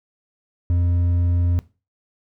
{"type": "tone with hard clipping", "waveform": "triangle", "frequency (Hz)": 87.31, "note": "F2", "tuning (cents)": 0, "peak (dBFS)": -17, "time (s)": [0.7, 1.59], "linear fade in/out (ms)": 0, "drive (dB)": 7, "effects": ["noise-tail reverb RT60 0.3 s tail -19 dB re dry"]}